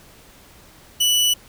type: tone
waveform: sawtooth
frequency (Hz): 2960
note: F#7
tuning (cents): 0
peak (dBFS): -12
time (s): 1-1.34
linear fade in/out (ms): 10
effects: pink hiss -48 dBFS RMS until 1.48 s